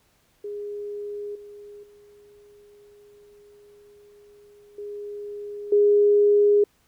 sine tone with level steps, 411.6 Hz, G#4, 16 cents flat, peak -30 / -40 / -49 / -32 / -14 dBFS, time 0.44-6.64 s, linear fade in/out 5 ms, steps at 1.35 / 1.83 / 4.78 / 5.72 s, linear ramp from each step 5 ms, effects pink hiss -64 dBFS RMS until 6.87 s

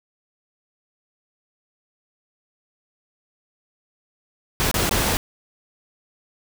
pink noise with dropouts, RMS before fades -21 dBFS, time 4.6-5.17 s, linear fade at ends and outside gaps 0 ms, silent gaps 4.713-4.742 / 4.893-4.911 s, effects none

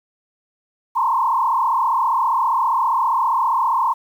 sine tone with frequency modulation, 990 Hz, B5, 4 cents sharp, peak -15 dBFS, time 0.95-3.94 s, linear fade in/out 20 ms, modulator 35 Hz, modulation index 2.8, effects 8-bit

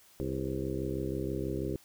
harmonic tone with a mistuned harmonic, 66.2 Hz, C2, 21 cents sharp, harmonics 1 / 2 / 3 / 4 / 5 / 6 / 7 / 8, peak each -40 / -38 / -42 / -41 / -37 / -37 / -45 / -45 dBFS, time 0.2-1.76 s, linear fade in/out 0 ms, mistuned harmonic 7, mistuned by +88 cents, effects white hiss -60 dBFS RMS until 1.84 s

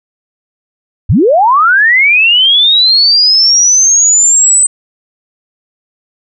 sine linear sweep, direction up, 60 to 8160 Hz, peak -4 dBFS, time 1.09-4.67 s, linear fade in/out 10 ms, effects none

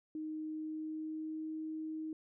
sine tone with pitch glide, 311.1 to 314.5 Hz, D#4 to D#4, 0 to +19 cents, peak -38 dBFS, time 0.15-2.13 s, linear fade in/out 2 ms, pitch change +19 cents, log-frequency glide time 0.43-1.52 s, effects none

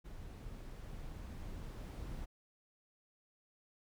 brown noise with level ramp, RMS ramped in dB -49 to -44 dBFS, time 0.04-2.26 s, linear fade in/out 20 ms, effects none

